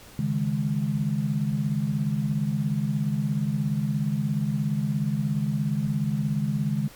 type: chord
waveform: sine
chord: C# suspended second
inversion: none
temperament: equal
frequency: 138.59 / 155.56 / 207.7 Hz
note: C#3 / D#3 / G#3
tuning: 0 / 0 / 0 cents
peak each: -27 dBFS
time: 0.19-6.88 s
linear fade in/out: 2 ms
effects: pink hiss -48 dBFS RMS until 6.95 s + MP3 96 kbps